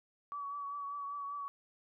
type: tone with vibrato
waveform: sine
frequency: 1138 Hz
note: C#6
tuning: 45 cents sharp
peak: -38 dBFS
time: 0.32-1.48 s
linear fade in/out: 0 ms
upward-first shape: triangle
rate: 5.1 Hz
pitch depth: 34 cents each way
effects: none